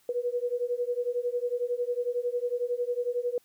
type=beating tone pair; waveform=sine; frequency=481.5 / 492.5 Hz; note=B4 / B4; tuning=-44 / -5 cents; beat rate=11 Hz; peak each=-30 dBFS; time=0.09-3.38 s; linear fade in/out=2 ms; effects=white hiss -65 dBFS RMS until 3.44 s